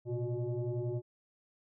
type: tone with frequency modulation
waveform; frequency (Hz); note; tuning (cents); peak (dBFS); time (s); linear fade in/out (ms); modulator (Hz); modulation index
sine; 116.54; A#2; 0; -32; 0.05-1.02; 50; 244; 1.4
effects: none